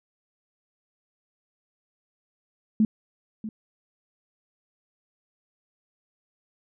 sine tone with echo, 217.2 Hz, A3, 22 cents flat, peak -16 dBFS, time 2.8-2.85 s, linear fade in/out 2 ms, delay 640 ms, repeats 1, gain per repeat -14 dB, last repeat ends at 3.49 s, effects none

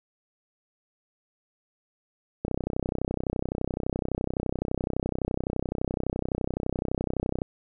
click train, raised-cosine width 2 ms, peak -14 dBFS, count 159, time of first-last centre 2.45-7.419 s, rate 31.8 Hz, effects none

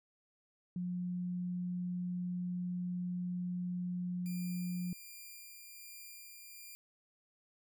sine tone, 178.7 Hz, F3, 40 cents sharp, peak -35 dBFS, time 0.76-4.93 s, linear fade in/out 2 ms
5% pulse tone with tremolo, 2392 Hz, D7, 31 cents sharp, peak -39 dBFS, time 4.26-6.75 s, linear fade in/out 0 ms, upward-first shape sine, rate 1.3 Hz, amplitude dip 25%
effects none

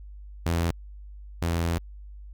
sawtooth tone pair in turn, 84.2 / 84.2 Hz, E2 / E2, +37 / +37 cents, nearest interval unison, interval 0 cents, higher neither, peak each -19 / -20 dBFS, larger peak first, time 0.46-0.71 / 1.42-1.78 s, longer second, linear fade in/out 0 ms, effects added 50 Hz sine -40 dBFS peak until 2.33 s

